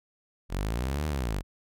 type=linear two-way sweep; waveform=sawtooth; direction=up then down; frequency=42.36 to 77.78 to 42.36 Hz; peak=-24 dBFS; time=0.49-1.43 s; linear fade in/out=50 ms; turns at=1.07 s; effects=none